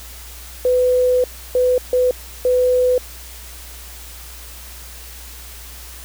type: tone bursts at uneven times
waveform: sine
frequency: 501 Hz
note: B4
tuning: 25 cents sharp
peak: -12 dBFS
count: 4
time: 0.65-1.24 / 1.55-1.78 / 1.93-2.11 / 2.45-2.98 s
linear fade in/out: 2 ms
effects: added 60 Hz sine -37 dBFS peak until 6.04 s + white hiss -38 dBFS RMS until 6.04 s